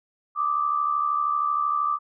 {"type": "tone pair together", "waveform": "sine", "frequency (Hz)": [1174.7, 1247.6], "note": ["D6", "D#6"], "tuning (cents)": [0, 4], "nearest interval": "minor second", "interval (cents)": 104, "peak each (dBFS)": [-22, -28], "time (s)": [0.35, 1.99], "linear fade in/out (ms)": 50, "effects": []}